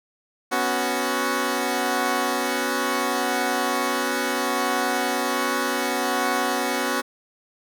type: chord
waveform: 10% pulse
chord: B suspended second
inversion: none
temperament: equal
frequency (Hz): 246.9 / 277.2 / 370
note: B3 / C#4 / F#4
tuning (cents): 0 / 0 / 0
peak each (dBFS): -18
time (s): 0.51-7.02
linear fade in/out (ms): 20
effects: none